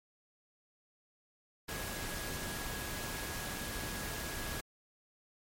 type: tone in noise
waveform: sine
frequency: 1661.2 Hz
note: G#6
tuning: in tune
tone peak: -47 dBFS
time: 1.68-4.61 s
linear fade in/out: 10 ms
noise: pink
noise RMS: -40 dBFS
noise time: 1.68-4.61 s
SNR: -10 dB
effects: MP3 64 kbps